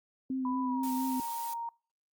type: tone with vibrato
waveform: sine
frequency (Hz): 259.7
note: C4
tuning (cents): -13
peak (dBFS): -30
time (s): 0.3-1.2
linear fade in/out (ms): 2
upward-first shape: sine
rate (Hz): 4.3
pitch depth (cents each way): 23
type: tone with pitch glide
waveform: sine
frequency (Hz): 992 to 930.9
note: B5 to A#5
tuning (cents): +7 to -3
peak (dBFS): -34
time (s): 0.45-1.69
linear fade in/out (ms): 2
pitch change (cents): -110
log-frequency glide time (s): 0.66-0.86
type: noise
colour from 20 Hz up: blue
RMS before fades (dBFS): -43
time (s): 0.83-1.54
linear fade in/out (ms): 5
effects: noise-tail reverb RT60 0.4 s tail -26 dB re dry + Opus 32 kbps